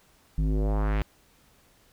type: tone with low-pass filter sweep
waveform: square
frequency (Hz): 51.91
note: G#1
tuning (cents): 0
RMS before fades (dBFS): -25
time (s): 0.38-1.02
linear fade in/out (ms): 0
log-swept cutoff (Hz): 170 to 2800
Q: 1.8
effects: pink hiss -61 dBFS RMS until 1.92 s